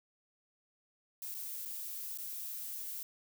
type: noise with dropouts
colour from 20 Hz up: violet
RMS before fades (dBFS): -42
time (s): 1.22-3.03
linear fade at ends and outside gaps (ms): 1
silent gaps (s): 1.343-1.348 / 1.652-1.657 / 2.175-2.185
effects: none